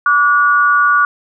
sine tone pair together, 1157.4 / 1449 Hz, D6 / F#6, -26 / -37 cents, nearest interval major third, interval 389 cents, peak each -11 dBFS, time 0.06-1.05 s, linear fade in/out 2 ms, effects none

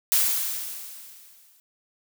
blue noise with exponential decay, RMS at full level -19 dBFS, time 0.12-1.6 s, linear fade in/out 0 ms, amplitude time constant 320 ms, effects none

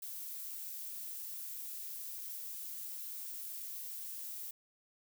violet noise, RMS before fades -44 dBFS, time 0.02-4.51 s, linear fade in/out 5 ms, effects none

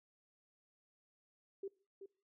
sine tone with echo, 391.7 Hz, G4, 1 cent flat, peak -40 dBFS, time 1.63-1.68 s, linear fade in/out 5 ms, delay 380 ms, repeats 1, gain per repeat -9 dB, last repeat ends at 2.06 s, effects noise-tail reverb RT60 0.4 s tail -22 dB re dry

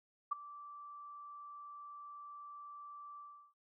sine tone with ADSR envelope, 1166 Hz, D6, 13 cents flat, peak -29 dBFS, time 0.31-3.54 s, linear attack 12 ms, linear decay 12 ms, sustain -19 dB, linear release 360 ms, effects none

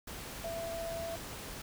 sine tone in noise, 667 Hz, E5, 20 cents sharp, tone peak -37 dBFS, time 0.44-1.16 s, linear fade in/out 5 ms, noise pink, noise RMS -44 dBFS, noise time 0.07-1.62 s, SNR +4 dB, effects none

